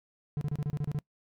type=tone bursts; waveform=triangle; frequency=146.83 Hz; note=D3; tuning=in tune; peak=-26 dBFS; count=9; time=0.37-0.988 s; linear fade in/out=0 ms; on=42 ms; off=30 ms; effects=noise-tail reverb RT60 0.1 s tail -23 dB re dry